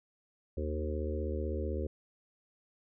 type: harmonic tone with a mistuned harmonic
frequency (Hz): 75.8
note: D#2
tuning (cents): -45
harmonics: 1 / 3 / 4 / 5 / 6 / 7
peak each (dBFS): -34 / -43 / -43 / -40 / -42 / -42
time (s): 0.57-1.87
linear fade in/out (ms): 5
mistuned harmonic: 3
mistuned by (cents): -19
effects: none